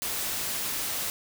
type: noise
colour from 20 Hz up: white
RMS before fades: -31 dBFS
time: 0.02-1.1 s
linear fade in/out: 0 ms
effects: none